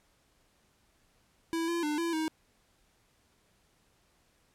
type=tone with pitch steps; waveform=square; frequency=330.1 / 340.5 / 299.1 / 336.5 / 316 Hz; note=E4 / F4 / D4 / E4 / D#4; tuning=+2 / -44 / +32 / +36 / +27 cents; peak=-30 dBFS; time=1.53-2.28 s; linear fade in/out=0 ms; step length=150 ms; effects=pink hiss -69 dBFS RMS until 4.54 s + low-pass 12000 Hz 12 dB/octave